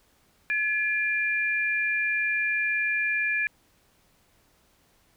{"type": "tone pair together", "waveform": "sine", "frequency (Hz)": [1708.7, 2389], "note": ["G#6", "D7"], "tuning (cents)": [49, 29], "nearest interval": "tritone", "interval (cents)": 580, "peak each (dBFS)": -26, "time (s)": [0.5, 3.47], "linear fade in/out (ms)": 0, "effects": ["pink hiss -64 dBFS RMS until 5.16 s"]}